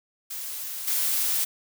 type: noise with level steps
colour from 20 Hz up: blue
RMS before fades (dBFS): -34 / -25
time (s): 0.3-1.45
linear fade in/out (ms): 10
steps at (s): 0.87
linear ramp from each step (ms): 10
effects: none